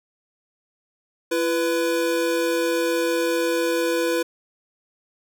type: tone pair together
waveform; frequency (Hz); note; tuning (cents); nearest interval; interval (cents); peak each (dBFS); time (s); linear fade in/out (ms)
square; 338.4 / 493.9; E4 / B4; +45 / 0; perfect fifth; 655; -24 / -23; 1.31-4.23; 10
effects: none